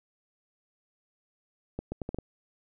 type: accelerating click train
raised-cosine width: 2 ms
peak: -20 dBFS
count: 6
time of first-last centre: 1.79-2.187 s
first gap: 130 ms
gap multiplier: 0.75
effects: none

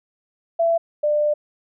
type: tone pair in turn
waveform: sine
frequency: 669 / 596.2 Hz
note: E5 / D5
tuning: +25 / +26 cents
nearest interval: major second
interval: 199 cents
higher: first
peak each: -15 / -16 dBFS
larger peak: first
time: 0.59-0.78 / 1.03-1.34 s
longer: second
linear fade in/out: 10 ms
effects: none

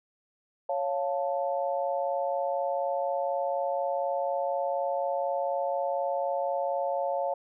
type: chord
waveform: sine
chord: Db augmented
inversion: none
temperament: equal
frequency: 554.4 / 698.5 / 880 Hz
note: Db5 / F5 / A5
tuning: 0 / 0 / 0 cents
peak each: -29 / -31 / -34 dBFS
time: 0.69-7.34 s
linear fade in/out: 5 ms
effects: none

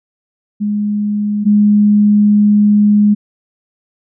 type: tone pair in turn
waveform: sine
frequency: 207.7 / 207.7 Hz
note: G#3 / G#3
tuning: 0 / 0 cents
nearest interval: unison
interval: 0 cents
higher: neither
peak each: -13 / -6 dBFS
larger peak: second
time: 0.6-1.45 / 1.45-3.15 s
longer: second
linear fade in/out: 20 ms
effects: none

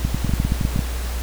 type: clicks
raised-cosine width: 5 ms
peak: -7 dBFS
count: 12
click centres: 0.05 / 0.146 / 0.247 / 0.294 / 0.337 / 0.401 / 0.45 / 0.521 / 0.612 / 0.651 / 0.761 / 0.792 s
effects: added 60 Hz sine -23 dBFS peak until 1.22 s + pink hiss -33 dBFS RMS until 1.22 s

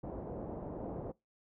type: low-pass noise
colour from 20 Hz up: white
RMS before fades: -42 dBFS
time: 0.03-1.12 s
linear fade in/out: 10 ms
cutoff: 640 Hz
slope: 24 dB/octave
effects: noise-tail reverb RT60 0.2 s tail -22 dB re dry

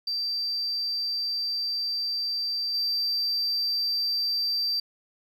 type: tone with level steps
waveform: sine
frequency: 4682 Hz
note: D8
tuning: 6 cents flat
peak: -25 / -22 dBFS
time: 0.07-4.8 s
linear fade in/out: 5 ms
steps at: 2.74 s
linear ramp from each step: 5 ms
effects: tanh soft clip ceiling -22 dBFS + 10-bit

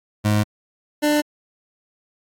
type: tone pair in turn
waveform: 25% pulse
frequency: 105.2 / 297.6 Hz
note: G#2 / D4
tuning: +23 / +23 cents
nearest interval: octave + tritone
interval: 1800 cents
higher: second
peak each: -12 dBFS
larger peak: neither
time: 0.24-0.44 / 1.02-1.22 s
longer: neither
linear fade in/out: 20 ms
effects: AAC 64 kbps

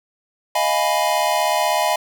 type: chord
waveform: square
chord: F half-diminished seventh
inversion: third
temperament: equal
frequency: 622.3 / 698.5 / 830.6 / 987.8 Hz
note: Eb5 / F5 / Ab5 / Cb6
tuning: 0 / 0 / 0 / 0 cents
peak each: -23 dBFS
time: 0.55-1.96 s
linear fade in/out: 5 ms
effects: none

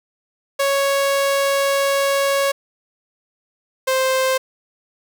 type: tone pair in turn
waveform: sawtooth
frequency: 554.4 / 523.3 Hz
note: C#5 / C5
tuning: 0 / 0 cents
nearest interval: minor second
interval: 100 cents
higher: first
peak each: -12 dBFS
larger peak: neither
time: 0.59-2.52 / 3.87-4.38 s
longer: first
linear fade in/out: 10 ms
effects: none

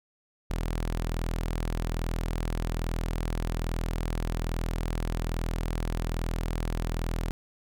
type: tone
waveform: sawtooth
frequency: 41.2 Hz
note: E1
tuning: in tune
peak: -24 dBFS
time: 0.5-7.31 s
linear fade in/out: 0 ms
effects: none

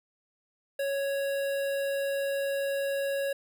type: tone with notch filter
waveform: square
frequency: 554.4 Hz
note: C#5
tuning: in tune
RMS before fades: -30 dBFS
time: 0.79-3.33 s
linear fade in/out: 5 ms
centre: 6000 Hz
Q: 1.3
effects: none

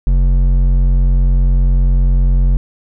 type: tone with hard clipping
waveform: sine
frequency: 45 Hz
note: F#1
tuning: 47 cents flat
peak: -10 dBFS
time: 0.07-2.57 s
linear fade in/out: 0 ms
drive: 8 dB
effects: none

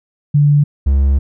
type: tone pair in turn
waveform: sine / triangle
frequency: 145.7 / 68.76 Hz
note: D3 / C#2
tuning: -13 / -13 cents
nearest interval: octave + minor second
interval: 1300 cents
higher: first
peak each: -7 dBFS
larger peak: neither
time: 0.34-0.64 / 0.86-1.19 s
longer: second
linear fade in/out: 10 ms
effects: none

